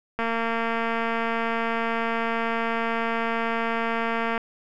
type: click train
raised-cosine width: 0.5 ms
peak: -12 dBFS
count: 960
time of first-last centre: 0.19-4.378 s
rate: 229 Hz
effects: none